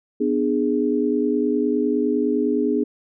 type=chord; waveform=sine; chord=G# diminished; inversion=first; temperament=just; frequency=249.2 / 299 / 415.3 Hz; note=B3 / D4 / G#4; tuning=+16 / +31 / 0 cents; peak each=-22 dBFS; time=0.2-2.84 s; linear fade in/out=10 ms; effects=none